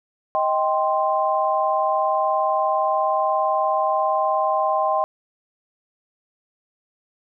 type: chord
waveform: sine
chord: C minor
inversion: first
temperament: just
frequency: 627.9 / 784.9 / 1046.5 Hz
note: Eb5 / G5 / C6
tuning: +16 / +2 / 0 cents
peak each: -22 dBFS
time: 0.35-5.04 s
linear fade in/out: 0 ms
effects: none